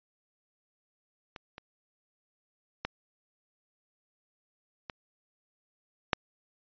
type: clicks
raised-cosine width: 0.3 ms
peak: -26 / -27 / -15 / -21 / -7 dBFS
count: 5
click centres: 1.362 / 1.581 / 2.85 / 4.898 / 6.132 s
effects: resampled to 11025 Hz